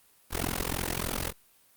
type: noise with amplitude modulation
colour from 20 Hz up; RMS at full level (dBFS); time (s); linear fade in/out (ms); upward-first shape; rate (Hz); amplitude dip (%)
pink; -27; 0.3-1.33; 50; sine; 43.3; 100
effects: white hiss -62 dBFS RMS until 1.76 s + Opus 32 kbps